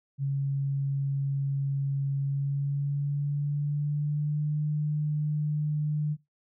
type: tone with pitch glide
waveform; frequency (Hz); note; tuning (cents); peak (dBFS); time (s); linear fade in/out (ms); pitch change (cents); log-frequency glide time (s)
sine; 138.59 to 150.26; C#3 to D3; 0 to +40; -25; 0.18-6.17; 50; +140; 2.19-4.56
effects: noise-tail reverb RT60 0.2 s tail -19 dB re dry